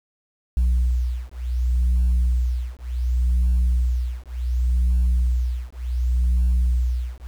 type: beating tone pair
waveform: sine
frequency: 61 / 61.68 Hz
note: B1 / B1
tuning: -21 / -2 cents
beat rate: 0.68 Hz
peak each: -19 dBFS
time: 0.57-7.27 s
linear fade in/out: 0 ms
effects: tanh soft clip ceiling -14 dBFS + 8-bit